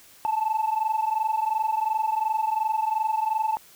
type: tone pair together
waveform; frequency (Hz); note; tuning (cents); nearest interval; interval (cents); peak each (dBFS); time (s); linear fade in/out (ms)
sine; 866 / 888.8; A5 / A5; -28 / +17; unison; 45; -23 / -24; 0.25-3.57; 0
effects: tanh soft clip ceiling -18 dBFS + white hiss -52 dBFS RMS until 3.75 s